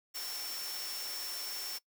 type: tone in noise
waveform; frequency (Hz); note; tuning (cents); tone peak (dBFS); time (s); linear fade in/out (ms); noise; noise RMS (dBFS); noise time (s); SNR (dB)
sine; 5420; E8; +47; -40; 0.14-1.79; 20; white; -42; 0.14-1.79; -1
effects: noise-tail reverb RT60 0.1 s tail -22 dB re dry + high-pass 400 Hz 12 dB/octave